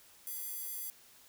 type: tone with high-pass filter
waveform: square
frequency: 677 Hz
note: E5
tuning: 46 cents sharp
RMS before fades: -41 dBFS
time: 0.27-0.9 s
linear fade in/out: 0 ms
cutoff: 12000 Hz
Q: 0.96
effects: white hiss -60 dBFS RMS until 1.28 s